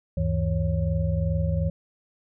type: tone cluster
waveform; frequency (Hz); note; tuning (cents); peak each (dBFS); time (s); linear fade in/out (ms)
sine; 74.8 / 97.5 / 161.7 / 551; D2 / G2 / E3 / C#5; +32 / -9 / -33 / -11; -26 / -27 / -26 / -33; 0.17-1.7; 5
effects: none